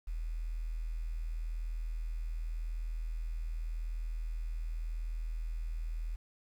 sine tone with quantisation, 40.44 Hz, E1, 32 cents flat, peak -34 dBFS, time 0.07-6.16 s, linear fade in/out 10 ms, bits 10, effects none

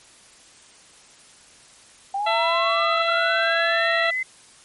sine linear sweep, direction up, 777 to 2066 Hz, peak -22 dBFS, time 2.14-4.23 s, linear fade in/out 5 ms
harmonic tone, 669 Hz, E5, 25 cents sharp, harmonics 1 / 2 / 3 / 4 / 5 / 6, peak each -23 / -26 / -28 / -29 / -30 / -31 dBFS, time 2.26-4.11 s, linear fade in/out 10 ms
effects white hiss -50 dBFS RMS until 4.64 s + MP3 48 kbps

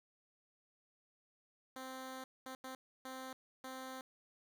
10% pulse tone bursts at uneven times, 260.9 Hz, C4, 5 cents flat, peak -37 dBFS, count 5, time 1.76-2.24 / 2.46-2.55 / 2.64-2.75 / 3.05-3.33 / 3.64-4.01 s, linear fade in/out 2 ms, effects none

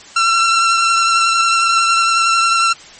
sawtooth tone with vibrato, 1353 Hz, E6, 45 cents sharp, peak -7 dBFS, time 0.16-2.73 s, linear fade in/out 5 ms, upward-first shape triangle, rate 11 Hz, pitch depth 20 cents each way, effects white hiss -38 dBFS RMS until 2.99 s + MP3 32 kbps

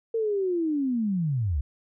sine linear sweep, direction down, 460 to 61.74 Hz, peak -23 dBFS, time 0.14-1.61 s, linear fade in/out 5 ms, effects none

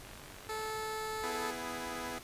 click train, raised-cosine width 0.3 ms, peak -35 dBFS, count 32, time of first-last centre 0.05-0.7 s, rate 47.7 Hz
15% pulse tone, 435.8 Hz, A4, 17 cents flat, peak -30 dBFS, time 0.49-1.51 s, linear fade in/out 5 ms
10% pulse chord, E major, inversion second, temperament equal with one note detuned, 248.4 / 329.6 / 415.3 Hz, B3 / E4 / G#4, +10 / 0 / 0 cents, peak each -33 / -35 / -36 dBFS, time 1.23-2.19 s, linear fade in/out 10 ms
effects pink hiss -51 dBFS RMS until 2.23 s + resampled to 32000 Hz

